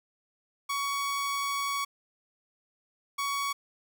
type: tone pair in turn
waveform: sawtooth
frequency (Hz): 1122 / 1122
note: C#6 / C#6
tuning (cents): +21 / +21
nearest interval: unison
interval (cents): 0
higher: neither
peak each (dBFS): -25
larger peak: neither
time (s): 0.69-1.85 / 3.18-3.53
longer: first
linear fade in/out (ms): 10
effects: none